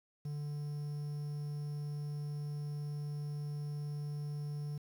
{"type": "tone with quantisation", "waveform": "triangle", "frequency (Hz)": 146.83, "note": "D3", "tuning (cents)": 0, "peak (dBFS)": -35, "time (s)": [0.25, 4.78], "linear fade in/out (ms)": 5, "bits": 10, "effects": []}